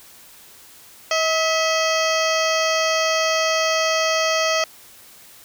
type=harmonic tone with a mistuned harmonic; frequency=640 Hz; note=D#5; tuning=49 cents sharp; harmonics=1 / 2 / 3 / 4 / 5 / 7 / 8 / 9 / 10; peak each=-21 / -24 / -26 / -27 / -28 / -29 / -30 / -31 / -31 dBFS; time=1.11-4.64 s; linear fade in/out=2 ms; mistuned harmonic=3; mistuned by=+47 cents; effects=white hiss -46 dBFS RMS until 5.44 s